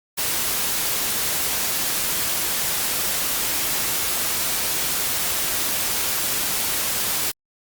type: noise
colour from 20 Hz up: white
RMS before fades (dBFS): -23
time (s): 0.17-7.32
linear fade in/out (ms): 20
effects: Opus 48 kbps